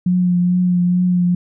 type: tone with vibrato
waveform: sine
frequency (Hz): 178.8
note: F3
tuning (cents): +41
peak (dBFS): -12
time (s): 0.06-1.35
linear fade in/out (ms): 5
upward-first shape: triangle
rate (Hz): 2.3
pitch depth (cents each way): 25
effects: none